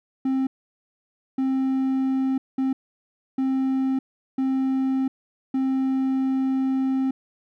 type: tone bursts at uneven times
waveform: triangle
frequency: 264.7 Hz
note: C4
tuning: 20 cents sharp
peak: -18 dBFS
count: 6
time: 0.25-0.47 / 1.38-2.38 / 2.58-2.73 / 3.38-3.99 / 4.38-5.08 / 5.54-7.11 s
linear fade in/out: 5 ms
effects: none